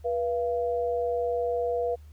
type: tone pair together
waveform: sine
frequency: 484.4 / 685 Hz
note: B4 / F5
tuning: -34 / -34 cents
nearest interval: tritone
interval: 600 cents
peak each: -26 / -30 dBFS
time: 0.04-1.96 s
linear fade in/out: 20 ms
effects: added 75 Hz sine -45 dBFS peak until 2.12 s + pink hiss -65 dBFS RMS until 2.12 s